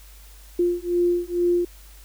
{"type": "beating tone pair", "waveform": "sine", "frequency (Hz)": [349.2, 351.4], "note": ["F4", "F4"], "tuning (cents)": [0, 11], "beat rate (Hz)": 2.2, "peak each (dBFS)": -22, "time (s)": [0.59, 1.65], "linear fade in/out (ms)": 5, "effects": ["added 50 Hz sine -44 dBFS peak until 2.04 s", "white hiss -51 dBFS RMS until 2.04 s"]}